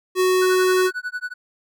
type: tone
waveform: square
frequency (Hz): 370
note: F#4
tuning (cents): 0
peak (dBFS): -16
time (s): 0.15-0.91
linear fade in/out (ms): 50
type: tone with tremolo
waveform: triangle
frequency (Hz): 1482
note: F#6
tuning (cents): +2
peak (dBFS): -21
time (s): 0.41-1.34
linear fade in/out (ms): 20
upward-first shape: sine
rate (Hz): 11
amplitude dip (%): 100
effects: none